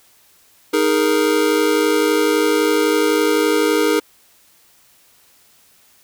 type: chord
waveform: square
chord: D# suspended fourth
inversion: none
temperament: just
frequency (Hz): 311.1 / 414.8 / 466.7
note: D#4 / G#4 / A#4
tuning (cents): 0 / -2 / +2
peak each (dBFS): -19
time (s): 0.73-4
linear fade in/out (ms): 10
effects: white hiss -53 dBFS RMS until 6.03 s